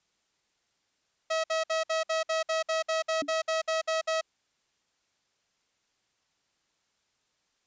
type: tone bursts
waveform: sawtooth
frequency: 643 Hz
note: E5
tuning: 43 cents flat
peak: -22 dBFS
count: 15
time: 1.3-4.212 s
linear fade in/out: 10 ms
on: 140 ms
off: 58 ms
type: tone with exponential decay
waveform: sine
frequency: 286.8 Hz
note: D4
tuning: 41 cents flat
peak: -29 dBFS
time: 3.22-3.34 s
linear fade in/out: 2 ms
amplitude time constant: 24 ms
effects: white hiss -74 dBFS RMS until 7.66 s + resampled to 16000 Hz